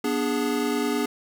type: chord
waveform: square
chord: G# diminished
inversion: first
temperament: equal with one note detuned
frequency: 244 / 293.7 / 415.3 Hz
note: B3 / D4 / G#4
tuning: -21 / 0 / 0 cents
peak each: -28 dBFS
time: 0.04-1.06 s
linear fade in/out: 5 ms
effects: none